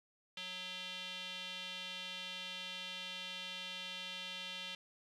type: tone with band-pass filter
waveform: square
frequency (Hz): 183.6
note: F#3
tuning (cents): -13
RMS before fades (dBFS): -45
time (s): 0.37-4.75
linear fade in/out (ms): 2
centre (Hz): 3200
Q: 3.9
effects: none